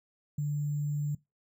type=tone with sample-and-hold; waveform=sine; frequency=146.83 Hz; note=D3; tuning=in tune; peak=-28 dBFS; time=0.38-1.15 s; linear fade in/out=5 ms; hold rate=7350 Hz; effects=noise-tail reverb RT60 0.2 s tail -21 dB re dry